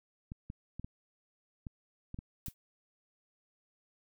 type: clicks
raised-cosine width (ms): 5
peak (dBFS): -29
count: 8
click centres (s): 0.319 / 0.501 / 0.796 / 0.845 / 1.668 / 2.144 / 2.189 / 2.483
type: noise with exponential decay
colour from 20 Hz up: blue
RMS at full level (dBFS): -38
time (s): 2.46-2.54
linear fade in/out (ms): 1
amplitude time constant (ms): 17
effects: none